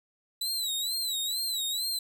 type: tone with vibrato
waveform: sawtooth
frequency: 3947 Hz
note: B7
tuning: 2 cents flat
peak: -26 dBFS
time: 0.41-1.99 s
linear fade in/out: 5 ms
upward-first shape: sine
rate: 2.2 Hz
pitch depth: 110 cents each way
effects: none